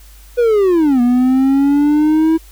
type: linear two-way sweep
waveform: triangle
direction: down then up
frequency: 493.9 to 240.1 to 325.6 Hz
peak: -7 dBFS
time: 0.37-2.38 s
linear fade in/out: 20 ms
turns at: 1.01 s
effects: added 50 Hz sine -38 dBFS peak until 2.51 s + white hiss -46 dBFS RMS until 2.51 s